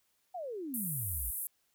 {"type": "exponential sweep", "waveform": "sine", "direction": "down", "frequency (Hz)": [764, 51.91], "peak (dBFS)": -37, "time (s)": [0.34, 1.31], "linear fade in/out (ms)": 10}
{"type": "band-pass noise", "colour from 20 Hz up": "pink", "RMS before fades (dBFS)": -38, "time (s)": [0.74, 1.47], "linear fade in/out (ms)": 0, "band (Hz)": [9800, 15000], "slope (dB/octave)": 48}
{"effects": ["white hiss -75 dBFS RMS until 1.74 s"]}